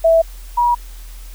sine tone pair in turn, 657 / 960 Hz, E5 / B5, -6 / -49 cents, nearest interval perfect fifth, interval 657 cents, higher second, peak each -8 / -11 dBFS, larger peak first, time 0.04-0.22 / 0.57-0.75 s, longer neither, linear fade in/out 10 ms, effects added 41 Hz sine -31 dBFS peak until 1.34 s + white hiss -44 dBFS RMS until 1.34 s

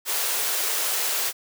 white high-pass noise, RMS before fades -25 dBFS, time 0.05-1.33 s, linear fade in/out 50 ms, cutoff 360 Hz, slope 48 dB/octave, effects none

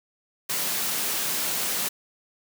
white high-pass noise, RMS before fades -27 dBFS, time 0.49-1.89 s, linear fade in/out 10 ms, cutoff 130 Hz, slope 48 dB/octave, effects none

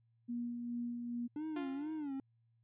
sine tone with tremolo, 239.1 Hz, A#3, 44 cents sharp, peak -36 dBFS, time 0.28-1.28 s, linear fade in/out 20 ms, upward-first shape sine, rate 2.4 Hz, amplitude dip 35%
triangle tone with vibrato, 291.2 Hz, D4, 15 cents flat, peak -36 dBFS, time 1.36-2.2 s, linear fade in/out 2 ms, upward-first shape sine, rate 2.2 Hz, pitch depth 140 cents each way
sawtooth tone with exponential decay, 349.2 Hz, F4, in tune, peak -36 dBFS, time 1.56-2.16 s, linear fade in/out 5 ms, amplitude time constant 130 ms
effects added 115 Hz sine -70 dBFS peak until 2.63 s + resampled to 8000 Hz

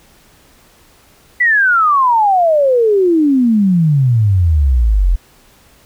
sine exponential sweep, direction down, 2000 to 41.2 Hz, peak -8 dBFS, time 1.4-5.16 s, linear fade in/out 10 ms, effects pink hiss -48 dBFS RMS until 5.85 s

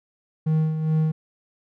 triangle tone with tremolo, 157.2 Hz, D#3, 18 cents sharp, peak -15 dBFS, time 0.46-1.12 s, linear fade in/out 10 ms, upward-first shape sine, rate 2.4 Hz, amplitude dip 55%, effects none

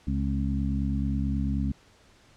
harmonic tone with a mistuned harmonic, 69.3 Hz, C#2, in tune, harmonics 1 / 2 / 3 / 4, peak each -28 / -31 / -30 / -33 dBFS, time 0.07-1.72 s, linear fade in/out 5 ms, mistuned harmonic 4, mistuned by -33 cents, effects pink hiss -58 dBFS RMS until 2.36 s + low-pass 7000 Hz 12 dB/octave

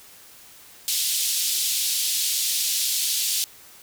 pink band-pass noise, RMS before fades -24 dBFS, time 0.88-3.44 s, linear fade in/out 0 ms, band 3400 to 16000 Hz, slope 24 dB/octave, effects white hiss -48 dBFS RMS until 3.82 s

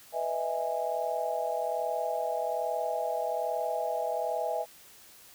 sine chord, E major seventh, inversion second, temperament just, 494.4 / 618.1 / 659.3 / 824.1 Hz, B4 / D#5 / E5 / G#5, +2 / -12 / 0 / -14 cents, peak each -36 / -35 / -32 / -34 dBFS, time 0.12-4.66 s, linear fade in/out 50 ms, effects white hiss -54 dBFS RMS until 5.34 s

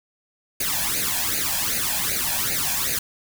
white noise with flanger, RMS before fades -24 dBFS, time 0.6-2.99 s, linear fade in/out 5 ms, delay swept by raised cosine 0.45 to 1.23 ms, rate 2.6 Hz, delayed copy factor +0.85, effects none

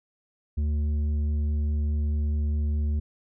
sine tone with tanh clipping, 74.6 Hz, D2, 28 cents sharp, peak -24 dBFS, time 0.57-3 s, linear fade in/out 10 ms, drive 7 dB, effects none

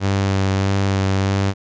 sawtooth tone with vibrato, 97.3 Hz, G2, 12 cents flat, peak -12 dBFS, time 0-1.54 s, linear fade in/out 50 ms, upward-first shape sine, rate 1.6 Hz, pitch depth 17 cents each way, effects resampled to 16000 Hz

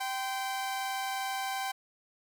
sawtooth tone pair together, 778 / 1029.8 Hz, G5 / C6, -13 / -28 cents, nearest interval perfect fourth, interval 485 cents, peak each -29 / -36 dBFS, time 0-1.72 s, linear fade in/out 10 ms, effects none

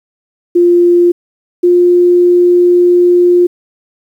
sine tone pair in turn, 349.2 / 353.5 Hz, F4 / F4, 0 / +21 cents, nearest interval unison, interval 21 cents, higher second, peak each -4 dBFS, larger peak neither, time 0.55-1.12 / 1.63-3.47 s, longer second, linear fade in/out 10 ms, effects 7-bit

